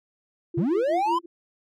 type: tone with tremolo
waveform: sine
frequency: 341.4 Hz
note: F4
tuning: 39 cents flat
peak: -25 dBFS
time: 0.54-1.26 s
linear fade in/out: 5 ms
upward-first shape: sine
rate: 5.5 Hz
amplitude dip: 100%
type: linear sweep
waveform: triangle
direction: up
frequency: 117.5 to 1046.5 Hz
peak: -19 dBFS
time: 0.57-1.19 s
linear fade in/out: 10 ms
effects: none